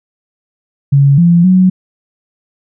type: tone with pitch steps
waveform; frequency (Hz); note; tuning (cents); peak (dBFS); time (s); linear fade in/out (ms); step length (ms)
sine; 139.8 / 171.7 / 185.2; C#3 / F3 / F#3; +15 / -29 / +2; -4; 0.92-1.7; 10; 260
effects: none